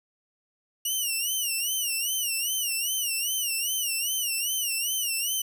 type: tone with vibrato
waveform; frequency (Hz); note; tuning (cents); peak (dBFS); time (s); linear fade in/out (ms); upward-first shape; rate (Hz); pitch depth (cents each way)
10% pulse; 2872; F7; +48; -18; 0.85-5.42; 5; sine; 2.5; 130
effects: none